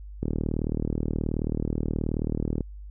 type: click train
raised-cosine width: 3 ms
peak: -14 dBFS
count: 93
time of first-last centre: 0.23-2.607 s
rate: 38.7 Hz
effects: added 50 Hz sine -38 dBFS peak until 2.9 s